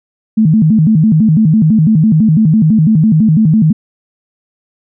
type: tone with vibrato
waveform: sine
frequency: 185.3 Hz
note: F#3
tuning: 3 cents sharp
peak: -5 dBFS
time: 0.37-3.73 s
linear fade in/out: 10 ms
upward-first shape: square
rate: 6 Hz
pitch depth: 290 cents each way
effects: none